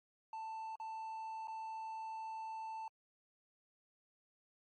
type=tone with dropouts; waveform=triangle; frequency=886 Hz; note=A5; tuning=12 cents sharp; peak=-40 dBFS; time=0.33-2.88 s; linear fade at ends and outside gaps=2 ms; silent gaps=0.756-0.799 / 1.473-1.481 s; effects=MP3 32 kbps